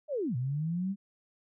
sine linear two-way sweep, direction down then up, 633 to 119.1 to 201.7 Hz, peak -29 dBFS, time 0.08-0.96 s, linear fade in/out 50 ms, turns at 0.36 s, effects none

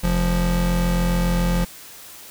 square tone pair together, 43.61 / 174.61 Hz, F1 / F3, -2 / 0 cents, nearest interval 2 octaves, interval 2402 cents, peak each -21 dBFS, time 0.03-1.65 s, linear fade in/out 10 ms, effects white hiss -41 dBFS RMS until 2.3 s

